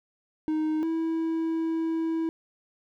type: tone pair in turn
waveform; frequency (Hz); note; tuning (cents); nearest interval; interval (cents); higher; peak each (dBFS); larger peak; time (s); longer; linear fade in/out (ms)
triangle; 311.1 / 325.7; D#4 / E4; 0 / -21; minor second; 79; second; -22 / -23; first; 0.48-0.83 / 0.83-2.29; second; 0
effects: none